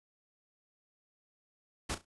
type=noise with echo; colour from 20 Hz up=pink; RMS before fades=-35 dBFS; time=1.89-1.95 s; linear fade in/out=10 ms; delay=34 ms; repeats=3; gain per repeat=-12 dB; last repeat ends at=2.052 s; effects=resampled to 24000 Hz